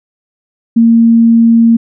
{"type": "tone", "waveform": "sine", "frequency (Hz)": 230, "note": "A#3", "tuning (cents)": -23, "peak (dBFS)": -3, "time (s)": [0.76, 1.77], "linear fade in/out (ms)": 10, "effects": []}